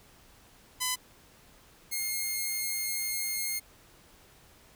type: tone pair in turn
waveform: 5% pulse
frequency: 1009 / 2138 Hz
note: B5 / C7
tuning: +37 / +37 cents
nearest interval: octave + minor second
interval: 1300 cents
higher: second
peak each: -16 / -20 dBFS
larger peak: first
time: 0.8-0.96 / 1.91-3.6 s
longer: second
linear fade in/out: 20 ms
effects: pink hiss -58 dBFS RMS until 4.75 s